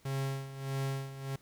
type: tone with tremolo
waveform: 45% pulse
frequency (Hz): 135.7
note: C#3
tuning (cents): -36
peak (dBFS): -31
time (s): 0.05-1.36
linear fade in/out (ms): 5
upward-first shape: sine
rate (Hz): 1.6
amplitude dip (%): 75
effects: pink hiss -64 dBFS RMS until 1.41 s